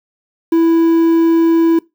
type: tone with quantisation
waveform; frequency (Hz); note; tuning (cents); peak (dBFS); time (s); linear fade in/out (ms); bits
triangle; 330.4; E4; +4; -6; 0.52-1.79; 5; 6
effects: noise-tail reverb RT60 0.2 s tail -22 dB re dry